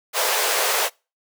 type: high-pass noise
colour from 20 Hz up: pink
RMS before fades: -21 dBFS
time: 0.13-0.9 s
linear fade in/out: 50 ms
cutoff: 430 Hz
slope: 48 dB/octave
effects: noise-tail reverb RT60 0.3 s tail -26 dB re dry